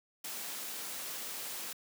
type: noise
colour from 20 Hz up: white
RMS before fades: -41 dBFS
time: 0.24-1.73 s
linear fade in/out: 5 ms
effects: high-pass 200 Hz 12 dB/octave